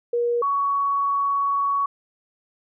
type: tone pair in turn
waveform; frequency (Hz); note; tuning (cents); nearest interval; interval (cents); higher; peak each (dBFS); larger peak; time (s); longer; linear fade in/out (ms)
sine; 476.6 / 1120.5; A#4 / C#6; +38 / +18; octave + minor third; 1480; second; -19; neither; 0.13-0.42 / 0.42-1.86; second; 5
effects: none